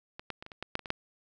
clicks, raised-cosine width 0.3 ms, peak -25 / -19 / -27 / -28 / -29 / -20 / -13 / -28 / -24 / -12 dBFS, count 10, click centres 0.195 / 0.303 / 0.425 / 0.464 / 0.518 / 0.626 / 0.754 / 0.793 / 0.858 / 0.904 s, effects none

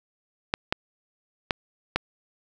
clicks, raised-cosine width 0.3 ms, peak -6 dBFS, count 4, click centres 0.539 / 0.725 / 1.508 / 1.96 s, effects 8-bit

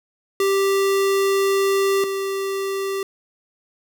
square tone pair in turn, 392 / 390.5 Hz, G4 / G4, 0 / -7 cents, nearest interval unison, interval 7 cents, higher first, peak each -17 / -23 dBFS, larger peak first, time 0.4-2.04 / 2.04-3.03 s, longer first, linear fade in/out 2 ms, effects none

